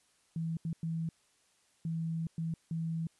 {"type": "tone bursts at uneven times", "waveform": "sine", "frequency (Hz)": 163.5, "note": "E3", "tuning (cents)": -14, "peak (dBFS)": -32, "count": 6, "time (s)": [[0.36, 0.57], [0.65, 0.73], [0.83, 1.09], [1.85, 2.27], [2.38, 2.54], [2.71, 3.07]], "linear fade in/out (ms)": 2, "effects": ["white hiss -70 dBFS RMS until 3.19 s", "resampled to 24000 Hz"]}